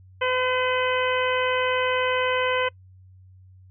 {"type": "harmonic tone", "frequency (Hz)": 508, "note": "B4", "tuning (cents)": 49, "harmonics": [1, 2, 3, 4, 5, 6], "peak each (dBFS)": [-24, -27, -29, -30, -31, -32], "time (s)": [0.21, 2.69], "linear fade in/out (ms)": 10, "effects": ["noise-tail reverb RT60 0.1 s tail -25 dB re dry", "added 93 Hz sine -47 dBFS peak until 3.7 s"]}